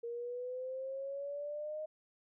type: exponential sweep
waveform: sine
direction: up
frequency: 466.2 to 622.3 Hz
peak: -38 dBFS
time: 0.03-1.86 s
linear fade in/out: 10 ms
effects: none